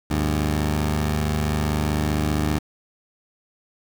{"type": "tone pair together", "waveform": "15% pulse", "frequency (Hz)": [75.4, 100.65], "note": ["D2", "G2"], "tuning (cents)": [46, 46], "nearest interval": "perfect fourth", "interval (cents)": 500, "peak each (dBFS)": [-15, -22], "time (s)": [0.1, 2.59], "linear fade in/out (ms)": 10, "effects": ["7-bit"]}